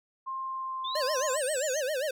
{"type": "tone with pitch glide", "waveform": "sine", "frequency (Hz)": [1059, 1043.8], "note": ["C6", "C6"], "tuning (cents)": [21, -4], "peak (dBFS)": -32, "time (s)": [0.26, 1.38], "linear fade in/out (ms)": 20, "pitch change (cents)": -25, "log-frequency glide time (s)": [0.36, 1.04]}
{"type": "exponential two-way sweep", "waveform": "sine", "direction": "up then down", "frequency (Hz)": [3413, 8870, 6110], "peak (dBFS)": -34, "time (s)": [0.84, 1.81], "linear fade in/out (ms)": 10, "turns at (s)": 1.44}
{"type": "tone with vibrato", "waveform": "square", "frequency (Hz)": 562, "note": "C#5", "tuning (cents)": 24, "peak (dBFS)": -29, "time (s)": [0.95, 2.11], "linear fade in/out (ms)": 5, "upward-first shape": "sine", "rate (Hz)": 7.5, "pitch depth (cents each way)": 200}
{"effects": []}